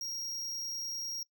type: tone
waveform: square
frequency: 5610 Hz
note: F8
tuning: 7 cents sharp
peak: -37 dBFS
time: 0.01-1.23 s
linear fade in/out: 2 ms
effects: noise-tail reverb RT60 0.1 s tail -20 dB re dry